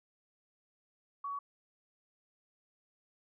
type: tone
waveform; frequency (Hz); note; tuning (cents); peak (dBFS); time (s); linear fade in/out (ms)
sine; 1127; C#6; +28; -36; 1.24-1.39; 5
effects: none